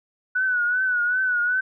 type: tone with vibrato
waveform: sine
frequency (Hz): 1480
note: F#6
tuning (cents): 0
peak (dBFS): -19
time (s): 0.35-1.61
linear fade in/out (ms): 10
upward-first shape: triangle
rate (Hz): 2.6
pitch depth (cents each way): 73
effects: none